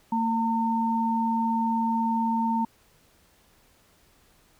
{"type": "tone pair together", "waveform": "sine", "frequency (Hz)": [227.2, 909], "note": ["A#3", "A#5"], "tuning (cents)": [-44, -44], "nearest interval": "2 octaves", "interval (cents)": 2400, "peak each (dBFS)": -25, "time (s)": [0.12, 2.65], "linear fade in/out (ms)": 5, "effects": ["pink hiss -61 dBFS RMS until 4.59 s"]}